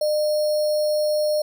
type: tone with sample-and-hold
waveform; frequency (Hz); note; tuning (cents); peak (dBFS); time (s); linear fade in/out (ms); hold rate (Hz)
sine; 605; D#5; -49; -18; 0.01-1.42; 5; 4900
effects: none